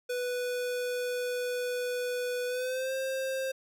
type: tone with pitch glide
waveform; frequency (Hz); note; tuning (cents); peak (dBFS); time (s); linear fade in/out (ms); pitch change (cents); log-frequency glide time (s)
square; 493.9 to 529.3; B4 to C5; 0 to +20; -31; 0.09-3.52; 10; +120; 2.47-2.93
effects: none